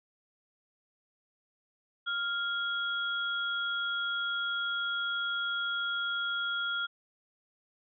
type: tone pair together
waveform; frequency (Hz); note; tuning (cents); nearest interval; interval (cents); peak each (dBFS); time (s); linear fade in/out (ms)
sine; 1396.9 / 3322; F6 / G#7; 0 / 0; octave + minor third; 1500; -31 / -35; 2.06-6.87; 20
effects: none